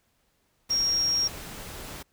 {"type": "tone in noise", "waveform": "sine", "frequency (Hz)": 5588, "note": "F8", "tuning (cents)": 0, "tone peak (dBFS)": -22, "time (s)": [0.7, 1.28], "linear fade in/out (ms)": 10, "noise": "pink", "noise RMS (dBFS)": -40, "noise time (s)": [0.69, 2.03], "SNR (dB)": 15, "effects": ["pink hiss -70 dBFS RMS until 2.12 s"]}